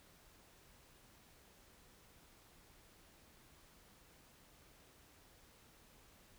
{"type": "silence", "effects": ["pink hiss -65 dBFS RMS until 6.38 s"]}